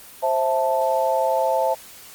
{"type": "chord", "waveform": "sine", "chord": "A minor", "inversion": "first", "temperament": "just", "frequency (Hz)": [528, 660, 880], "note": ["C5", "E5", "A5"], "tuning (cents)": [16, 2, 0], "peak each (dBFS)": -22, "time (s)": [0.22, 1.75], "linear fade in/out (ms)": 20, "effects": ["white hiss -43 dBFS RMS until 2.14 s", "Opus 24 kbps"]}